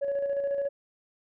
sine tone with tremolo, 560 Hz, C#5, 18 cents sharp, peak -23 dBFS, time 0.01-0.69 s, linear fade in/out 20 ms, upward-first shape square, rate 14 Hz, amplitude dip 40%, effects tanh soft clip ceiling -23 dBFS

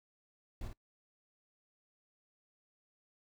brown noise with echo, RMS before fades -41 dBFS, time 0.61-0.68 s, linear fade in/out 2 ms, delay 51 ms, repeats 1, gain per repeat -5 dB, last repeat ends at 0.731 s, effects noise-tail reverb RT60 0.1 s tail -22 dB re dry

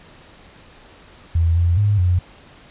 sine tone with pitch steps, 83.1 / 86 / 103.2 / 89.5 Hz, E2 / F2 / G#2 / F2, +15 / -26 / -10 / +43 cents, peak -13 dBFS, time 1.35-2.19 s, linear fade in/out 5 ms, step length 210 ms, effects pink hiss -46 dBFS RMS until 2.7 s + resampled to 8000 Hz

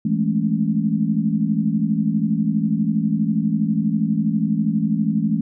sine chord, A major seventh, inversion second, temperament equal, 164.81 / 207.7 / 220 / 277.2 Hz, E3 / G#3 / A3 / C#4, 0 / 0 / 0 / 0 cents, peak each -23 / -21 / -21 / -27 dBFS, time 0.05-5.41 s, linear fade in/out 5 ms, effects none

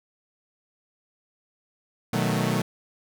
sawtooth chord, B dominant seventh, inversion none, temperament equal, 123.47 / 155.56 / 185 / 220 Hz, B2 / D#3 / F#3 / A3, 0 / 0 / 0 / 0 cents, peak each -24 dBFS, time 2.13-2.62 s, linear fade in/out 5 ms, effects none

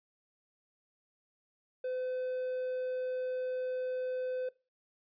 triangle tone, 509 Hz, C5, 48 cents flat, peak -31 dBFS, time 1.84-4.49 s, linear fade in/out 5 ms, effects noise-tail reverb RT60 0.3 s tail -21 dB re dry + resampled to 11025 Hz

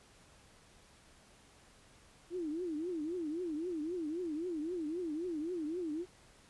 sine tone with vibrato, 329.6 Hz, E4, in tune, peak -35 dBFS, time 2.3-6.06 s, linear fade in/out 50 ms, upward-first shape triangle, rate 3.8 Hz, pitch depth 220 cents each way, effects pink hiss -62 dBFS RMS until 6.49 s + resampled to 24000 Hz

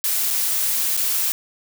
blue noise with dropouts, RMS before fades -21 dBFS, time 0.04-1.32 s, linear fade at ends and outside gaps 0 ms, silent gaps 0.304-0.309 / 0.967-0.974 s, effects none

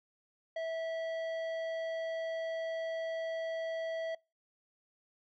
triangle tone with tanh clipping, 653 Hz, E5, 17 cents flat, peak -36 dBFS, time 0.56-4.15 s, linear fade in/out 5 ms, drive 15 dB, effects noise-tail reverb RT60 0.3 s tail -26 dB re dry

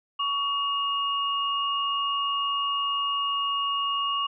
sine tone pair together, 1124.9 / 2851 Hz, C#6 / F7, +25 / +35 cents, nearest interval octave + major third, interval 1610 cents, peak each -26 / -28 dBFS, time 0.19-4.27 s, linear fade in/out 10 ms, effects none

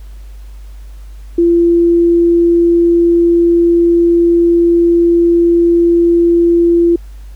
sine tone, 341.2 Hz, F4, 40 cents flat, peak -6 dBFS, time 1.38-6.96 s, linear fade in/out 5 ms, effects added 50 Hz sine -28 dBFS peak until 7.35 s + pink hiss -49 dBFS RMS until 7.35 s

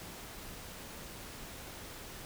silence, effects pink hiss -47 dBFS RMS until 2.25 s

